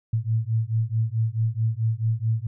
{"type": "beating tone pair", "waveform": "sine", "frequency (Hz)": [110, 114.6], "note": ["A2", "A#2"], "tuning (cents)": [0, -29], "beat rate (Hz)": 4.6, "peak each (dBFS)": -24, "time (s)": [0.13, 2.47], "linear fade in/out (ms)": 5, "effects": []}